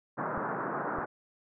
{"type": "band-pass noise", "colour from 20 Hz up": "white", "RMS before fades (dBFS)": -34, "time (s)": [0.17, 1.06], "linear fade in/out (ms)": 20, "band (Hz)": [130, 1500], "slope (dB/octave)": 48}
{"type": "clicks", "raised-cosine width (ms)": 5, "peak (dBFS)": -30, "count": 2, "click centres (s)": [0.377, 0.986]}
{"effects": []}